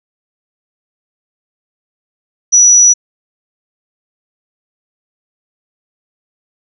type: tone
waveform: sine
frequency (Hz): 5880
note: F#8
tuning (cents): -12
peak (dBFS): -3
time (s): 2.52-2.94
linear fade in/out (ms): 20
effects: none